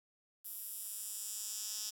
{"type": "tone with high-pass filter sweep", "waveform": "10% pulse", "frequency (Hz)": 214.1, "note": "A3", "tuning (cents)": -47, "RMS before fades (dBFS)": -43, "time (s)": [0.44, 1.91], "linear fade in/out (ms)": 20, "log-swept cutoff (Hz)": [12000, 5700], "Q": 2, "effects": ["10-bit"]}